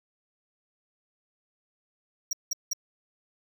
square tone bursts, 5660 Hz, F8, 22 cents sharp, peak -26 dBFS, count 3, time 2.31-2.733 s, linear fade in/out 5 ms, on 21 ms, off 180 ms, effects none

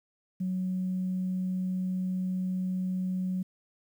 sine tone, 185 Hz, F#3, in tune, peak -27 dBFS, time 0.4-3.43 s, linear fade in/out 10 ms, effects tanh soft clip ceiling -23 dBFS + 10-bit

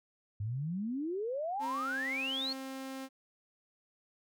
sine exponential sweep, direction up, 98 to 4435 Hz, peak -33 dBFS, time 0.4-2.53 s, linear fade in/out 5 ms
sawtooth tone, 265.9 Hz, C4, 28 cents sharp, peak -36 dBFS, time 1.59-3.09 s, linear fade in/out 50 ms
effects none

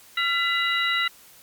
sine tone cluster, 1370 / 2001 / 2832 / 3892 Hz, F6 / B6 / F7 / B7, -34 / +22 / +23 / -26 cents, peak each -27 / -24 / -29 / -28 dBFS, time 0.17-1.08 s, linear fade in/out 5 ms, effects white hiss -51 dBFS RMS until 1.42 s + Opus 48 kbps

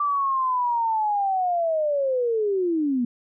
sine linear sweep, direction down, 1174.7 to 233.1 Hz, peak -20 dBFS, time 0-3.05 s, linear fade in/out 5 ms, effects none

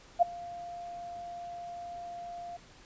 sine tone with ADSR envelope, 697 Hz, F5, 4 cents flat, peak -16 dBFS, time 0.19-2.57 s, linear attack 31 ms, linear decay 10 ms, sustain -23 dB, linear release 9 ms, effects pink hiss -56 dBFS RMS until 2.85 s + resampled to 16000 Hz

